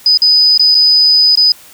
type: tone with dropouts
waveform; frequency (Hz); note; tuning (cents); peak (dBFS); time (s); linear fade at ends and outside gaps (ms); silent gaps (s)
sine; 4989; D#8; +4; -5; 0.06-1.52; 2; 0.174-0.219 / 0.577-0.595 / 0.746-0.75 / 1.354-1.373
effects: white hiss -39 dBFS RMS until 1.73 s